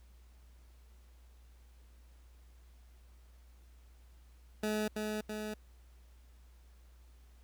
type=tone with echo; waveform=20% pulse; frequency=213.5 Hz; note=G#3; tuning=48 cents sharp; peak=-27 dBFS; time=4.63-4.88 s; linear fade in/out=5 ms; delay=330 ms; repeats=2; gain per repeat=-3 dB; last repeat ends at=5.54 s; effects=added 60 Hz sine -56 dBFS peak until 7.43 s + pink hiss -70 dBFS RMS until 7.43 s